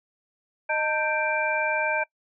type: tone cluster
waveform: sine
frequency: 617 / 898 / 1568 / 2357 Hz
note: D#5 / A5 / G6 / D7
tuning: -15 / +35 / 0 / +6 cents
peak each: -28 dBFS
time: 0.69-2.04 s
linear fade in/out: 10 ms
effects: noise-tail reverb RT60 0.1 s tail -23 dB re dry